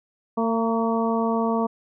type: harmonic tone with a mistuned harmonic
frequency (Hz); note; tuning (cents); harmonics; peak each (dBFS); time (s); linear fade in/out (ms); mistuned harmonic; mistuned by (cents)
226.9; A#3; -47; 1 / 2 / 3 / 4 / 5; -23 / -26 / -28 / -29 / -30; 0.37-1.67; 10; 4; +31
effects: none